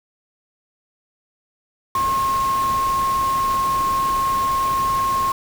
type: tone in noise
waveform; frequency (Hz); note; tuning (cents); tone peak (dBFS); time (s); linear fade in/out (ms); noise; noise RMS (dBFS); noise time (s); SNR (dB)
sine; 1075; C6; +47; -17; 1.95-5.32; 2; pink; -31; 1.95-5.32; +11
effects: none